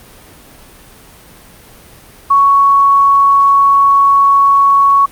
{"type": "tone", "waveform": "sine", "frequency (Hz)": 1113, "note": "C#6", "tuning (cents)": 7, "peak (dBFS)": -5, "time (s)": [2.3, 5.06], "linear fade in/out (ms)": 10, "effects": ["pink hiss -39 dBFS RMS until 5.11 s", "Opus 32 kbps"]}